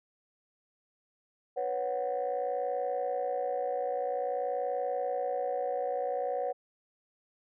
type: chord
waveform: sine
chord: B suspended second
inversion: none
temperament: equal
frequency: 493.9 / 554.4 / 740 Hz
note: B4 / C#5 / F#5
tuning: 0 / 0 / 0 cents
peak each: -33 / -33 / -33 dBFS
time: 1.56-6.53 s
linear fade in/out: 20 ms
effects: tanh soft clip ceiling -23 dBFS